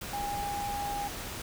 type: tone in noise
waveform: sine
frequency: 813 Hz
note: G#5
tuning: 37 cents flat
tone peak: -32 dBFS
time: 0.13-1.08 s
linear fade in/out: 5 ms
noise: pink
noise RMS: -39 dBFS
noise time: 0.01-1.42 s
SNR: +4 dB
effects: none